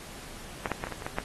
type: clicks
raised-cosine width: 0.5 ms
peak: -13 / -13 / -16 / -20 / -20 / -25 / -18 / -13 dBFS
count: 8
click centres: 0.658 / 0.717 / 0.839 / 0.87 / 0.923 / 1.022 / 1.065 / 1.185 s
effects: pink hiss -45 dBFS RMS until 1.24 s + AAC 32 kbps